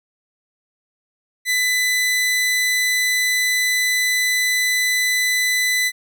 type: tone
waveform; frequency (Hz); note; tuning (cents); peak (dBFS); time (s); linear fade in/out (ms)
sawtooth; 2000; B6; +21; -13; 1.45-5.92; 50
effects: none